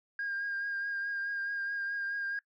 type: tone with vibrato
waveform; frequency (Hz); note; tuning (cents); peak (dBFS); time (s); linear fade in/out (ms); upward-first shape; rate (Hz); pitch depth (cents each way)
sine; 1615; G#6; -49; -31; 0.19-2.39; 2; triangle; 4.7; 27
effects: noise-tail reverb RT60 0.1 s tail -22 dB re dry + tanh soft clip ceiling -29 dBFS